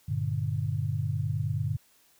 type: chord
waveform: sine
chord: G minor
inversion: none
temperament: just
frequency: 98 / 117.6 / 147 Hz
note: G2 / Bb2 / D3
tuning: 0 / +16 / +2 cents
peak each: -31 dBFS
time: 0.08-1.77 s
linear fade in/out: 10 ms
effects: white hiss -63 dBFS RMS until 2.19 s